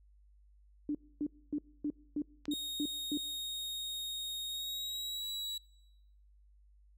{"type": "tone bursts", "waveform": "sine", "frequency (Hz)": 294.8, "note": "D4", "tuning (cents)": 7, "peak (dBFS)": -31, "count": 8, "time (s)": [0.89, 3.174], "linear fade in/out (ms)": 2, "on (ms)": 58, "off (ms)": 260}
{"type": "click", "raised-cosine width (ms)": 0.2, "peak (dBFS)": -29, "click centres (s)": 2.455}
{"type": "tone with pitch glide", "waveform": "40% pulse", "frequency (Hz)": [3729, 3899], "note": ["A#7", "B7"], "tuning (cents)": [0, -23], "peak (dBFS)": -36, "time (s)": [2.51, 5.58], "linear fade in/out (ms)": 5, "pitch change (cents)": 77, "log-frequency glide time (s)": [4.48, 5.24]}
{"effects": ["noise-tail reverb RT60 1.0 s tail -25 dB re dry", "added 50 Hz sine -60 dBFS peak until 6.97 s"]}